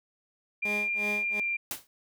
sine tone with pitch glide, 2394 to 2380 Hz, D7 to D7, +33 to +22 cents, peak -27 dBFS, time 0.62-1.57 s, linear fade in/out 10 ms, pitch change -11 cents, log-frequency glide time 1.24-1.43 s
15% pulse tone with tremolo, 207.7 Hz, G#3, in tune, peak -26 dBFS, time 0.65-1.4 s, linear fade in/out 2 ms, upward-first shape sine, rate 2.8 Hz, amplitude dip 100%
white noise with exponential decay, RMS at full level -30 dBFS, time 1.71-1.87 s, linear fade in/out 1 ms, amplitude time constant 34 ms
effects none

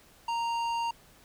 sine tone with tanh clipping, 930 Hz, A#5, 4 cents flat, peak -30 dBFS, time 0.28-0.91 s, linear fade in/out 5 ms, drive 13 dB, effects pink hiss -58 dBFS RMS until 1.24 s

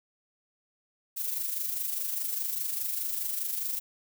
violet noise with amplitude modulation, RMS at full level -30 dBFS, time 1.16-3.8 s, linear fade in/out 20 ms, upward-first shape sine, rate 24.9 Hz, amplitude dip 50%, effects none

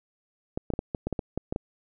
clicks, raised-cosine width 2 ms, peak -15 dBFS, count 11, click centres 0.575 / 0.703 / 0.737 / 0.791 / 0.948 / 1.07 / 1.127 / 1.192 / 1.376 / 1.525 / 1.561 s, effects none

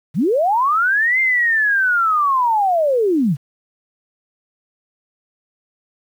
sine linear two-way sweep, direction up then down, 120 to 2113 to 120 Hz, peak -13 dBFS, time 0.14-3.37 s, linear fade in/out 50 ms, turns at 1.2 s, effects 8-bit

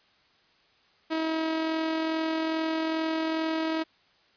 sawtooth tone with amplitude modulation, 320.4 Hz, E4, 49 cents flat, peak -21 dBFS, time 1.1-3.84 s, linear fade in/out 20 ms, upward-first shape sine, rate 42.4 Hz, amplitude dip 30%, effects white hiss -63 dBFS RMS until 4.36 s + resampled to 11025 Hz

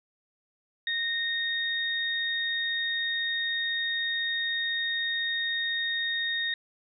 sine tone pair together, 1854 / 3708 Hz, A#6 / A#7, -10 / -10 cents, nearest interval octave, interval 1200 cents, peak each -29 / -30 dBFS, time 0.87-6.54 s, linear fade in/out 2 ms, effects none

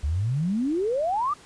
sine exponential sweep, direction up, 67.2 to 1244.5 Hz, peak -22 dBFS, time 0.03-1.34 s, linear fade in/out 10 ms, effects pink hiss -50 dBFS RMS until 1.45 s + resampled to 22050 Hz

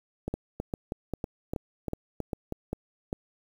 two click trains, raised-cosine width 2 ms, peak -17 / -18 dBFS, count 8 / 8, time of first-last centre 0.34-3.129 / 0.28-2.524 s, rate 2.51 / 3.12 Hz, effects 8-bit

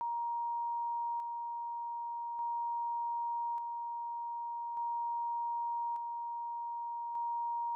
sine tone with tremolo, 941 Hz, A#5, 16 cents sharp, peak -33 dBFS, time 0.01-7.75 s, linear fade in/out 0 ms, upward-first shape square, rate 0.42 Hz, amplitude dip 35%, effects none

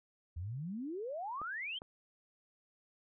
sine exponential sweep, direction up, 77.78 to 3240 Hz, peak -38 dBFS, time 0.36-1.79 s, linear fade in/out 10 ms
clicks, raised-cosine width 1 ms, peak -33 dBFS, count 2, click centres 1.416 / 1.819 s
effects none

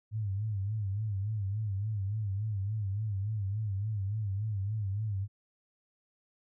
sine tone with vibrato, 102.9 Hz, G#2, 16 cents flat, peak -30 dBFS, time 0.11-5.28 s, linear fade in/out 50 ms, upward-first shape sine, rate 3.5 Hz, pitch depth 120 cents each way, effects none

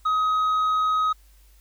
triangle tone with tanh clipping, 1263 Hz, D#6, 26 cents sharp, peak -20 dBFS, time 0.05-1.13 s, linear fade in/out 10 ms, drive 8 dB, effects added 50 Hz sine -51 dBFS peak until 1.6 s + white hiss -61 dBFS RMS until 1.6 s

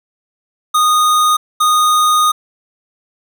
square tone bursts at uneven times, 1235 Hz, D#6, 13 cents flat, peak -10 dBFS, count 2, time 0.74-1.37 / 1.6-2.32 s, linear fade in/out 10 ms, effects none

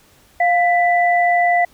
sine tone pair together, 702 / 1985.6 Hz, F5 / B6, +9 / +9 cents, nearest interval octave + tritone, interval 1800 cents, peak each -13 / -18 dBFS, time 0.4-1.65 s, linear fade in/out 5 ms, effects pink hiss -52 dBFS RMS until 1.73 s

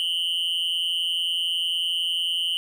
triangle tone with amplitude modulation, 3007 Hz, F#7, 27 cents sharp, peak -17 dBFS, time 0-2.57 s, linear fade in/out 0 ms, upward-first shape sine, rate 171 Hz, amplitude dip 95%, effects none

